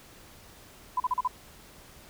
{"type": "tone bursts", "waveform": "sine", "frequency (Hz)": 1002, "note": "B5", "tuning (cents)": 25, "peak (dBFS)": -23, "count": 5, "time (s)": [0.97, 1.277], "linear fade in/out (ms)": 5, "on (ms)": 31, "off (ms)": 38, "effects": ["pink hiss -52 dBFS RMS until 2.09 s"]}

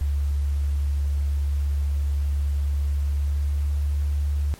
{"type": "tone with pitch glide", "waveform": "sine", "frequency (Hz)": [71.3, 72.42], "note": ["C#2", "D2"], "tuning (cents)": [49, -24], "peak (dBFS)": -20, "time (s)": [0.01, 4.54], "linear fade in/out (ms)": 0, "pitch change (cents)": 27, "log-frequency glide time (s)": [2.93, 3.82], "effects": ["pink hiss -48 dBFS RMS until 4.59 s", "MP3 64 kbps"]}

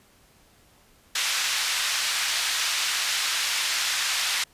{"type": "band-pass noise", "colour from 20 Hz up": "white", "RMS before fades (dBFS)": -26, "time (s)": [1.15, 4.44], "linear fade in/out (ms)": 5, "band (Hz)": [1400, 5200], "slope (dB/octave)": 12, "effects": ["pink hiss -58 dBFS RMS until 4.53 s", "resampled to 32000 Hz"]}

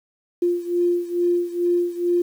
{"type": "beating tone pair", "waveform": "sine", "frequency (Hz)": [349.2, 351.5], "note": ["F4", "F4"], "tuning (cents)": [0, 11], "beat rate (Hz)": 2.3, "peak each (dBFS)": [-20, -23], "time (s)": [0.42, 2.22], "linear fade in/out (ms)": 5, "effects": ["8-bit"]}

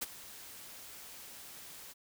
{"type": "noise with ADSR envelope", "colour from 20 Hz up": "white", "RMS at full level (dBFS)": -34, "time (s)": [0.01, 1.94], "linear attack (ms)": 14, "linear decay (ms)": 26, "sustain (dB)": -16, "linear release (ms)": 28, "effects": []}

